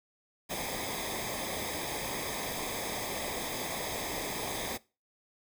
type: noise with comb filter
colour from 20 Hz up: pink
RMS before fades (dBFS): -36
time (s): 0.49-4.78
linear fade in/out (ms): 20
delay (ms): 0.7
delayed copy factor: -0.75
effects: noise-tail reverb RT60 0.3 s tail -21 dB re dry